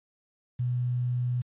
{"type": "tone with quantisation", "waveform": "sine", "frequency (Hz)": 123.47, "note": "B2", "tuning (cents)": 0, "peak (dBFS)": -25, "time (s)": [0.59, 1.42], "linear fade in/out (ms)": 10, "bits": 9, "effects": ["resampled to 8000 Hz"]}